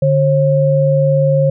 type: tone pair together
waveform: sine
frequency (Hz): 146.83 / 538.3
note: D3 / C5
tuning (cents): 0 / +49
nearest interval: octave + minor seventh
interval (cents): 2249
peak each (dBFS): -12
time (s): 0.02-1.5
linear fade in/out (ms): 5
effects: none